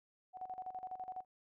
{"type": "tone with tremolo", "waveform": "sine", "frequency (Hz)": 744, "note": "F#5", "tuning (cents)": 9, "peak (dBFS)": -40, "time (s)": [0.33, 1.25], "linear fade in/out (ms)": 50, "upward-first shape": "square", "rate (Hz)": 12, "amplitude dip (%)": 75, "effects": []}